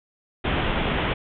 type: low-pass noise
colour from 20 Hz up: pink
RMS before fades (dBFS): -24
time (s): 0.44-1.14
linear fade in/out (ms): 10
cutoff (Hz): 3500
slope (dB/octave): 96
effects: none